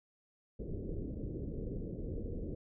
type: low-pass noise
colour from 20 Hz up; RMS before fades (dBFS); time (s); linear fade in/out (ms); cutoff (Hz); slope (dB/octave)
pink; -40; 0.59-2.55; 5; 500; 48
effects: none